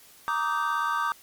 triangle chord, Eb major seventh, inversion second, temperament just, 933.4 / 1166.7 / 1244.5 / 1555.6 Hz, Bb5 / D6 / Eb6 / G6, +2 / -12 / 0 / -14 cents, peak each -29 / -26 / -29 / -29 dBFS, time 0.28-1.12 s, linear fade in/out 0 ms, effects white hiss -53 dBFS RMS until 1.22 s + MP3 96 kbps

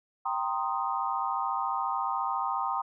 sine chord, C minor seventh, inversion second, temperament equal, 784 / 932.3 / 1046.5 / 1244.5 Hz, G5 / Bb5 / C6 / Eb6, 0 / 0 / 0 / 0 cents, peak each -33 dBFS, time 0.25-2.82 s, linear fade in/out 10 ms, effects none

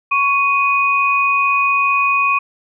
sine tone pair together, 1108.7 / 2489 Hz, C#6 / D#7, 0 / 0 cents, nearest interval octave + major second, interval 1400 cents, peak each -15 dBFS, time 0.11-2.39 s, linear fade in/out 10 ms, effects none

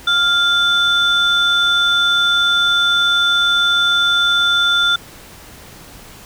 sine tone pair together, 1396.9 / 3520 Hz, F6 / A7, 0 / 0 cents, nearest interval octave + major third, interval 1600 cents, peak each -13 dBFS, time 0.07-4.96 s, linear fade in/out 5 ms, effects tanh soft clip ceiling -7 dBFS + pink hiss -39 dBFS RMS until 6.25 s

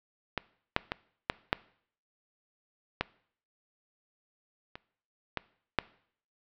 clicks, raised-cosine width 0.3 ms, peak -13 / -7 / -14 / -9 / -7 / -11 / -25 / -14 / -7 dBFS, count 9, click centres 0.377 / 0.764 / 0.919 / 1.299 / 1.529 / 3.01 / 4.755 / 5.373 / 5.787 s, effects noise-tail reverb RT60 0.6 s tail -21 dB re dry + low-pass 4000 Hz 12 dB/octave

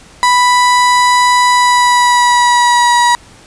35% pulse tone with pitch glide, 987.8 to 962.5 Hz, B5 to B5, 0 to -45 cents, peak -5 dBFS, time 0.23-3.15 s, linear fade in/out 0 ms, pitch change -45 cents, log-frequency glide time 1.5-2.93 s, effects pink hiss -40 dBFS RMS until 3.46 s + resampled to 22050 Hz

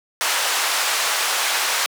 pink band-pass noise, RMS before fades -21 dBFS, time 0.21-1.86 s, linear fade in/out 0 ms, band 880 to 11000 Hz, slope 12 dB/octave, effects high-pass 400 Hz 12 dB/octave

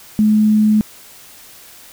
sine tone, 213.8 Hz, A3, 49 cents flat, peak -9 dBFS, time 0.19-0.81 s, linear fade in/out 0 ms, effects white hiss -41 dBFS RMS until 1.92 s

